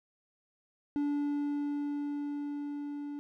triangle tone with level ramp, 289.4 Hz, D4, 25 cents flat, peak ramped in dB -26 to -35 dBFS, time 0.96-3.19 s, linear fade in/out 0 ms, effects none

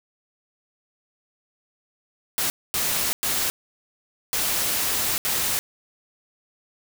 white noise bursts at uneven times, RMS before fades -24 dBFS, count 5, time 2.38-2.5 / 2.74-3.13 / 3.23-3.5 / 4.33-5.18 / 5.25-5.59 s, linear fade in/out 0 ms, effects none

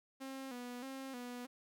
sawtooth tone with vibrato, 256 Hz, C4, 38 cents flat, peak -40 dBFS, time 0.2-1.47 s, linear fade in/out 20 ms, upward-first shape square, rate 1.6 Hz, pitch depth 76 cents each way, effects none

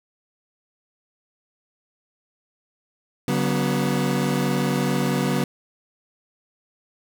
30% pulse tone cluster, 142.1 / 186.7 / 244.2 Hz, C#3 / F#3 / B3, +43 / +16 / -19 cents, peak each -22 dBFS, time 3.28-5.44 s, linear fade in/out 2 ms, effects none

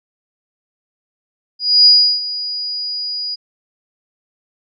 sine tone with ADSR envelope, 4900 Hz, D#8, 27 cents flat, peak -4 dBFS, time 1.59-3.36 s, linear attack 270 ms, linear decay 340 ms, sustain -16 dB, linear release 22 ms, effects none

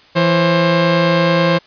sawtooth tone pair together, 167.5 / 531.8 Hz, E3 / C5, +28 / +28 cents, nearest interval octave + minor sixth, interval 2000 cents, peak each -10 dBFS, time 0.15-1.59 s, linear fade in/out 20 ms, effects white hiss -47 dBFS RMS until 1.66 s + resampled to 11025 Hz

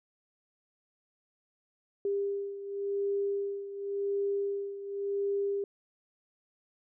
sine beating tone pair, 399.7 / 400.61 Hz, G4 / G4, +34 / +38 cents, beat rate 0.91 Hz, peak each -31 / -36 dBFS, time 2.05-5.64 s, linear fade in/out 2 ms, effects none

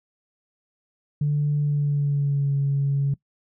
sine tone with pitch glide, 146.83 to 139.8 Hz, D3 to C#3, 0 to +15 cents, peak -18 dBFS, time 1.21-3.14 s, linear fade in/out 5 ms, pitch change -85 cents, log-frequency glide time 1.59-2.55 s, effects noise-tail reverb RT60 0.1 s tail -21 dB re dry + tanh soft clip ceiling -15 dBFS

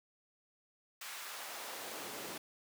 pink noise with high-pass filter sweep, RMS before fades -45 dBFS, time 1.01-2.38 s, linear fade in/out 5 ms, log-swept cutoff 1400 to 220 Hz, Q 1, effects none

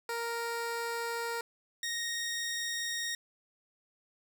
15% pulse tone pair in turn, 466.2 / 1864.8 Hz, A#4 / A#6, 0 / 0 cents, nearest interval 2 octaves, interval 2400 cents, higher second, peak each -27 / -27 dBFS, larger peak neither, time 0.09-1.41 / 1.83-3.15 s, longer neither, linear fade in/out 2 ms, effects none

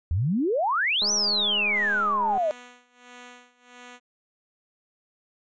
sine exponential two-way sweep, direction up then down, 76 to 6070 to 597 Hz, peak -21 dBFS, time 0.11-2.51 s, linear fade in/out 0 ms, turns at 1.12 s
click train, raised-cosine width 1 ms, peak -23 dBFS, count 282, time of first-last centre 1.02-2.377 s, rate 207 Hz
5% pulse tone with tremolo, 245.9 Hz, B3, 7 cents flat, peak -31 dBFS, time 1.72-4 s, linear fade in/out 50 ms, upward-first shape sine, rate 1.5 Hz, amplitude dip 90%
effects resampled to 16000 Hz

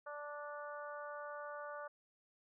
harmonic tone, 293.1 Hz, D4, 3 cents flat, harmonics 2 / 3 / 4 / 5 / 6, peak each -47 / -53 / -49 / -51 / -63 dBFS, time 0.06-1.88 s, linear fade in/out 10 ms, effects none

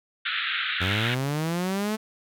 pink band-pass noise, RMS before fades -28 dBFS, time 0.25-1.15 s, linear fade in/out 10 ms, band 1300 to 3900 Hz, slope 96 dB/octave
sawtooth linear sweep, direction up, 87.31 to 220 Hz, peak -21 dBFS, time 0.8-1.97 s, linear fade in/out 20 ms
effects none

